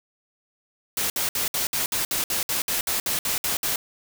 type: noise bursts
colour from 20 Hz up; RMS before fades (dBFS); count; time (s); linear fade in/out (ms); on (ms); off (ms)
white; -25; 15; 0.97-3.76; 2; 130; 60
effects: none